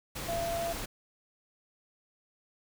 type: tone in noise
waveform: sine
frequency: 677 Hz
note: E5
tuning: 46 cents sharp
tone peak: -31 dBFS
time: 0.28-0.73 s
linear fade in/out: 10 ms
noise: pink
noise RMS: -38 dBFS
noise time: 0.15-0.86 s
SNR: +4 dB
effects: none